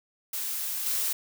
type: noise with level steps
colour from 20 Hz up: blue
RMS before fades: -32 / -28 dBFS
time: 0.33-1.13 s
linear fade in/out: 5 ms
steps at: 0.86 s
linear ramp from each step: 2 ms
effects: none